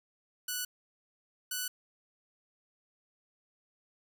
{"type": "tone pair in turn", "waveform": "5% pulse", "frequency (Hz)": [1480, 1485.2], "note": ["F#6", "F#6"], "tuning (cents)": [0, 6], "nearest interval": "unison", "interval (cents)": 6, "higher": "second", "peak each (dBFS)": -22, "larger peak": "neither", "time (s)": [[0.48, 0.65], [1.51, 1.68]], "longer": "neither", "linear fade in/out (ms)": 5, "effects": []}